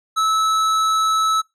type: tone with hard clipping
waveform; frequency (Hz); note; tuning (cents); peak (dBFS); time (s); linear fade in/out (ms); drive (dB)
sine; 1303; E6; -20; -17; 0.16-1.42; 20; 12
effects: noise-tail reverb RT60 0.2 s tail -24 dB re dry